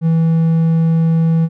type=tone; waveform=triangle; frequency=163.5 Hz; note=E3; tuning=14 cents flat; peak=-8 dBFS; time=0.01-1.49 s; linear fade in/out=50 ms; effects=none